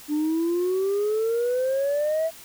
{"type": "exponential sweep", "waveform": "sine", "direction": "up", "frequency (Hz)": [293.7, 659.3], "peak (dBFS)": -19, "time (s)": [0.08, 2.31], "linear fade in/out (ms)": 50, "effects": ["tanh soft clip ceiling -19 dBFS", "white hiss -45 dBFS RMS until 2.44 s"]}